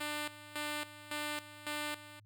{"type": "tone with tremolo", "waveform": "5% pulse", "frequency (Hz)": 298.1, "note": "D4", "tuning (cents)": 26, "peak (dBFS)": -25, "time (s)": [0, 2.2], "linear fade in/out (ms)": 10, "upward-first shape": "square", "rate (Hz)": 1.8, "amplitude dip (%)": 80, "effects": ["added 105 Hz sine -59 dBFS peak until 2.25 s"]}